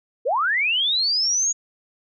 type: linear sweep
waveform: sine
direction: up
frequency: 418.8 to 6780 Hz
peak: -18 dBFS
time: 0.25-1.53 s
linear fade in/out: 20 ms
effects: none